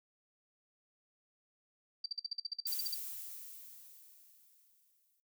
sine tone bursts, 4669 Hz, D8, 11 cents flat, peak -34 dBFS, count 14, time 2.04-2.944 s, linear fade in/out 5 ms, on 20 ms, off 48 ms
violet noise with exponential decay, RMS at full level -37 dBFS, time 2.67-5.2 s, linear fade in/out 0 ms, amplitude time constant 550 ms
effects noise-tail reverb RT60 0.2 s tail -21 dB re dry

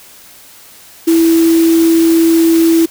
sine tone in noise, 329.6 Hz, E4, in tune, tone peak -6 dBFS, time 1.07-2.86 s, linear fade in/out 10 ms, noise white, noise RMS -23 dBFS, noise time 1.07-2.86 s, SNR +14 dB, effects white hiss -39 dBFS RMS until 2.9 s

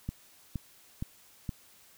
click train, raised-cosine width 5 ms, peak -21 dBFS, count 4, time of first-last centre 0.09-1.492 s, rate 2.14 Hz, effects white hiss -59 dBFS RMS until 1.97 s

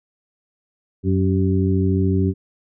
harmonic tone with a mistuned harmonic, 93.6 Hz, F#2, 20 cents sharp, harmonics 1 / 2 / 3 / 4, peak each -18 / -21 / -23 / -24 dBFS, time 1.03-2.34 s, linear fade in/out 50 ms, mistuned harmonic 4, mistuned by +44 cents, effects none

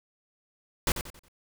pink noise with echo, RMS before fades -25 dBFS, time 0.87-0.92 s, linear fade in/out 2 ms, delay 91 ms, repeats 4, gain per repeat -9 dB, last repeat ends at 1.284 s, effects none

